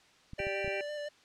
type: clicks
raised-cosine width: 5 ms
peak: -31 dBFS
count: 5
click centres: 0.334 / 0.402 / 0.469 / 0.646 / 0.678 s
type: tone with vibrato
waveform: square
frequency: 591 Hz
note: D5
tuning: 11 cents sharp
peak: -37 dBFS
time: 0.38-1.09 s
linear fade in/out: 10 ms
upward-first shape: square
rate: 5.9 Hz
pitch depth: 15 cents each way
type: harmonic tone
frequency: 392 Hz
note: G4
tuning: in tune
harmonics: 1 / 2 / 4 / 5 / 6 / 7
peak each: -38 / -44 / -45 / -45 / -38 / -43 dBFS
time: 0.39-0.81 s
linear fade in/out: 2 ms
effects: white hiss -62 dBFS RMS until 1.24 s + low-pass 5000 Hz 12 dB/octave